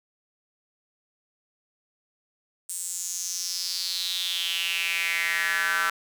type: tone with high-pass filter sweep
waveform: square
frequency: 90 Hz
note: F#2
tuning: 47 cents flat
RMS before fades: -28 dBFS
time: 2.69-5.9 s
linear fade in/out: 5 ms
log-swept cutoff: 8500 to 1400 Hz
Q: 5.3
effects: none